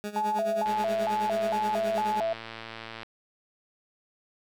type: tone with tremolo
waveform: 20% pulse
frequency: 207.7 Hz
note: G#3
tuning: in tune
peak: -26 dBFS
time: 0.04-2.2 s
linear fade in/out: 0 ms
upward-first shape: sine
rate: 9.4 Hz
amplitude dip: 80%
type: tone with vibrato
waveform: sine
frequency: 755 Hz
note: F#5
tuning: 35 cents sharp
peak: -25 dBFS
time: 0.16-2.33 s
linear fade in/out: 2 ms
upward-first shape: square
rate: 2.2 Hz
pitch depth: 220 cents each way
type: click train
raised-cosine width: 0.3 ms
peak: -23 dBFS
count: 269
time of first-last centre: 0.66-3.032 s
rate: 113 Hz
effects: none